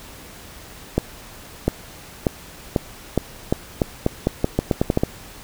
accelerating click train, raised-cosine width 2 ms, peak -3 dBFS, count 16, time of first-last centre 0.98-5.035 s, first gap 700 ms, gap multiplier 0.84, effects pink hiss -41 dBFS RMS until 5.43 s

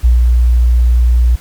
sine tone with ADSR envelope, 60 Hz, B1, 49 cents flat, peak -4 dBFS, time 0.03-1.36 s, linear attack 19 ms, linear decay 140 ms, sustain -2 dB, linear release 11 ms, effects pink hiss -39 dBFS RMS until 1.4 s

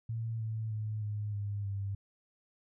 sine tone with pitch steps, 113.6 / 110.56 / 107.6 / 104.71 / 101.91 / 99.18 Hz, A#2 / A2 / A2 / G#2 / G#2 / G2, -44 / +9 / -38 / +15 / -32 / +21 cents, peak -33 dBFS, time 0.09-1.95 s, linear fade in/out 5 ms, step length 310 ms, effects none

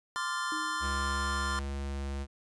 square chord, D minor seventh, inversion third, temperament equal with one note detuned, 1038.1 / 1174.7 / 1396.9 / 1760 Hz, C6 / D6 / F6 / A6, -14 / 0 / 0 / 0 cents, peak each -36 / -39 / -37 / -40 dBFS, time 0.16-1.59 s, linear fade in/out 0 ms
sine tone with exponential decay, 311.1 Hz, D#4, in tune, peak -37 dBFS, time 0.52-1.35 s, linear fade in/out 1 ms, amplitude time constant 180 ms
square tone, 69.3 Hz, C#2, in tune, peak -34 dBFS, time 0.8-2.27 s, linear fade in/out 50 ms
effects resampled to 22050 Hz

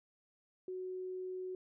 sine tone, 370 Hz, F#4, in tune, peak -39 dBFS, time 0.68-1.55 s, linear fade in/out 2 ms, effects none

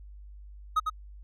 triangle tone with echo, 1260 Hz, D#6, 21 cents sharp, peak -19 dBFS, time 0.76-0.8 s, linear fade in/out 10 ms, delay 100 ms, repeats 1, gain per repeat -5 dB, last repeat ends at 0.9 s, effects added 50 Hz sine -44 dBFS peak until 1.23 s + Opus 48 kbps

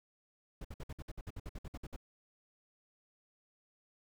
brown noise bursts, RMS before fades -43 dBFS, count 15, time 0.61-1.963 s, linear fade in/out 5 ms, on 37 ms, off 57 ms, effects none

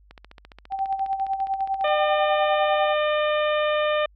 click train, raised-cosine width 0.3 ms, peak -27 dBFS, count 27, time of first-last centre 0.11-1.879 s, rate 14.7 Hz
sine tone with tremolo, 777 Hz, G5, 16 cents flat, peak -20 dBFS, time 0.7-2.95 s, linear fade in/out 50 ms, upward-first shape sine, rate 10 Hz, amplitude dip 70%
harmonic tone, 603 Hz, D5, 46 cents sharp, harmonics 1 / 2 / 3 / 4 / 5 / 6, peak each -21 / -27 / -31 / -33 / -35 / -37 dBFS, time 1.84-4.06 s, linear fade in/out 5 ms
effects added 50 Hz sine -52 dBFS peak until 4.15 s

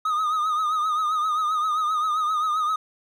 triangle tone with vibrato, 1244.5 Hz, D#6, in tune, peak -19 dBFS, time 0.05-2.76 s, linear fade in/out 5 ms, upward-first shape triangle, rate 7.6 Hz, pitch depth 75 cents each way, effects none

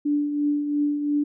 sine tone with tremolo, 292.3 Hz, D4, 8 cents flat, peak -18 dBFS, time 0.05-1.24 s, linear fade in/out 10 ms, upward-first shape triangle, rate 2.9 Hz, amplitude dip 55%, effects none

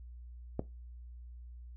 click, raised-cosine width 2 ms, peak -19 dBFS, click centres 0.594 s, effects noise-tail reverb RT60 0.2 s tail -17 dB re dry + added 60 Hz sine -46 dBFS peak until 1.76 s

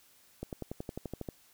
accelerating click train, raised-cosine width 2 ms, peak -24 dBFS, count 11, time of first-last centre 0.43-1.288 s, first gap 98 ms, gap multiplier 0.97, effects white hiss -63 dBFS RMS until 1.53 s

